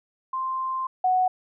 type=tone pair in turn; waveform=sine; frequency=1046.5 / 740 Hz; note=C6 / F#5; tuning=0 / 0 cents; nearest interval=tritone; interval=600 cents; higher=first; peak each=-25 / -18 dBFS; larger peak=second; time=0.33-0.87 / 1.04-1.28 s; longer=first; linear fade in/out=5 ms; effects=none